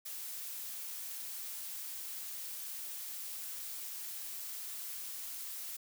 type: noise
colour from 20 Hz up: blue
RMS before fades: -43 dBFS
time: 0.05-5.77 s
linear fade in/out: 10 ms
effects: none